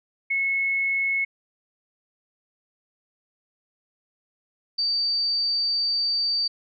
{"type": "tone pair in turn", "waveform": "sine", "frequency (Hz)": [2189, 4622], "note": ["C#7", "D8"], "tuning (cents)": [-22, -28], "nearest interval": "octave + minor second", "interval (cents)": 1294, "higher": "second", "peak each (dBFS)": -21, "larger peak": "neither", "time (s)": [[0.3, 1.25], [4.78, 6.48]], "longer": "second", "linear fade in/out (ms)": 10, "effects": []}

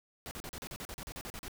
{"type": "noise bursts", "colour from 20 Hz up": "pink", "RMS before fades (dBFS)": -43, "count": 14, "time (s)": [0.26, 1.481], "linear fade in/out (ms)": 0, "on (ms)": 51, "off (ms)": 39, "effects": []}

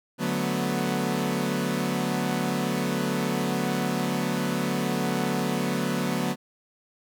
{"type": "chord", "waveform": "sawtooth", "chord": "B minor seventh", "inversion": "first", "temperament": "equal", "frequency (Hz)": [146.83, 185, 220, 246.9], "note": ["D3", "F#3", "A3", "B3"], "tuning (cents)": [0, 0, 0, 0], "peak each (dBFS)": [-28, -25, -28, -25], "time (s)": [0.18, 6.36], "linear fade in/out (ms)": 50, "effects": []}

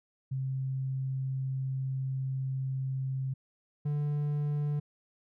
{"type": "tone pair in turn", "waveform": ["sine", "triangle"], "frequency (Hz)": [132.7, 146.99], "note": ["C3", "D3"], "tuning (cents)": [25, 2], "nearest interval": "major second", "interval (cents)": 177, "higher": "second", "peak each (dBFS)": [-30, -26], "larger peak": "second", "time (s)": [[0.31, 3.34], [3.85, 4.8]], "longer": "first", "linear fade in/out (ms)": 10, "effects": []}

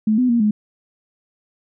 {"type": "tone with pitch steps", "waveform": "sine", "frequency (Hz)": [216.1, 251.4, 235.7, 211.1], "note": ["A3", "B3", "A#3", "G#3"], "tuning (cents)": [-31, 31, 19, 29], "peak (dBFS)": -13, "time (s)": [0.07, 0.51], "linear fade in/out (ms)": 5, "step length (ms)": 110, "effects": []}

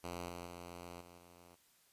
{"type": "tone with level steps", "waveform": "5% pulse", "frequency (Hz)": 87.31, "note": "F2", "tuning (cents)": 0, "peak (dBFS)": [-31, -34, -37, -45, -48], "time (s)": [0.03, 1.56], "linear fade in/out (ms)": 20, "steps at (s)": [0.29, 0.46, 1.01, 1.18], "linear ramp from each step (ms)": 2, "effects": ["white hiss -70 dBFS RMS until 1.92 s", "resampled to 32000 Hz"]}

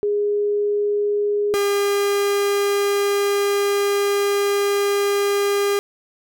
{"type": "tone pair in turn", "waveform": ["sine", "45% pulse"], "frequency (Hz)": [412.4, 403.7], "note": ["G#4", "G#4"], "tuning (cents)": [-12, -49], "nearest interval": "unison", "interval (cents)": 37, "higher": "first", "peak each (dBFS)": -17, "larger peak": "neither", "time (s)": [[0.03, 1.54], [1.54, 5.79]], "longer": "second", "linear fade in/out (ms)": 0, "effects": []}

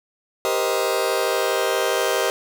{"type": "chord", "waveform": "sawtooth", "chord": "C minor seventh", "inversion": "second", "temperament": "just", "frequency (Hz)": [392.4, 470.9, 523.3, 627.9], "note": ["G4", "Bb4", "C5", "Eb5"], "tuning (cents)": [2, 18, 0, 16], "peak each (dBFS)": -21, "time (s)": [0.45, 2.3], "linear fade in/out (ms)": 0, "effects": []}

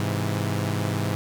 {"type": "chord", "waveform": "sawtooth", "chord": "Ab augmented", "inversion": "none", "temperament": "equal", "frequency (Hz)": [103.83, 130.81, 164.81], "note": ["Ab2", "C3", "E3"], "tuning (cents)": [0, 0, 0], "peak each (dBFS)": [-22, -26, -26], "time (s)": [0, 1.15], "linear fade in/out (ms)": 0, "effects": []}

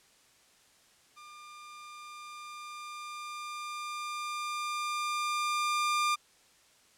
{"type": "tone with level ramp", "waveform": "sawtooth", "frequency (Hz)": 1200, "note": "D6", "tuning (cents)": 37, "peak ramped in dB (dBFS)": [-45, -22], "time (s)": [1.16, 6.16], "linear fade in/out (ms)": 20, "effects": ["white hiss -63 dBFS RMS until 6.97 s", "low-pass 9000 Hz 12 dB/octave"]}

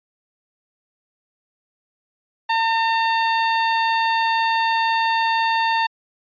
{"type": "tone", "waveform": "sawtooth", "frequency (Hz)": 906, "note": "A#5", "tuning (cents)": -50, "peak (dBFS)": -13, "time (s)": [2.49, 5.87], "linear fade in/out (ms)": 10, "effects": ["resampled to 11025 Hz"]}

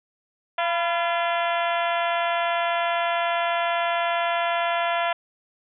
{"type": "harmonic tone with a mistuned harmonic", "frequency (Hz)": 342.4, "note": "F4", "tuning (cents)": -34, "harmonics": [2, 3, 4, 5, 6, 7, 8, 9, 10], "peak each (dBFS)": [-24, -28, -30, -32, -34, -35, -36, -37, -38], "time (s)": [0.58, 5.13], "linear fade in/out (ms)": 5, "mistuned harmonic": 3, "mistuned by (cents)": -54, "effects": []}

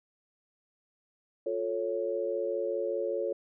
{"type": "chord", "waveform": "sine", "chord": "F augmented", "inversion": "none", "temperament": "equal with one note detuned", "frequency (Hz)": [355.1, 440, 554.4], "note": ["F4", "A4", "C#5"], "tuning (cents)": [29, 0, 0], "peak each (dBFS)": [-35, -33, -32], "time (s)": [1.46, 3.33], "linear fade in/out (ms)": 5, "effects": []}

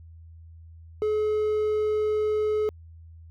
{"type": "tone", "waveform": "triangle", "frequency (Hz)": 426.7, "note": "G#4", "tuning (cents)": 47, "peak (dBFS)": -20, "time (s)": [1.02, 2.69], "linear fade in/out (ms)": 0, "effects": ["added 82 Hz sine -44 dBFS peak until 3.3 s"]}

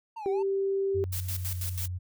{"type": "linear two-way sweep", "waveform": "triangle", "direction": "down then up", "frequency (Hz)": [930, 740, 917], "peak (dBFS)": -34, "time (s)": [0.16, 0.43], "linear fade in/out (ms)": 10, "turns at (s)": 0.3}
{"type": "tone", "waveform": "sine", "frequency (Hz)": 390.9, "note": "G4", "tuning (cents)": -5, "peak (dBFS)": -25, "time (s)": [0.26, 1.04], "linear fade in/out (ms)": 0}
{"type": "tone with pitch glide", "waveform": "sine", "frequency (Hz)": [91.9, 90.32], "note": ["F#2", "F#2"], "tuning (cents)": [-11, -41], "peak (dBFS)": -31, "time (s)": [0.94, 1.99], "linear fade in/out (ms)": 20, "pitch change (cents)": -30, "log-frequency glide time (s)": [1.14, 1.65]}
{"type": "noise with tremolo", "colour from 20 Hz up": "blue", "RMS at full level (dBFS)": -35, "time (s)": [1.12, 1.88], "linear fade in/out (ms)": 10, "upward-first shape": "square", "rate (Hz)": 6.1, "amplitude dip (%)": 75}
{"effects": []}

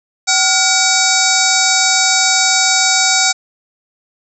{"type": "harmonic tone with a mistuned harmonic", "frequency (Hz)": 761, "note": "F#5", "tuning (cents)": 48, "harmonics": [1, 2, 3, 5, 6, 7, 8, 9, 10], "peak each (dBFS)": [-19, -19, -19, -19, -19, -19, -19, -19, -19], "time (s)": [0.27, 3.33], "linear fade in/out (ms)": 20, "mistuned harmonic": 2, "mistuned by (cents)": -110, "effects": []}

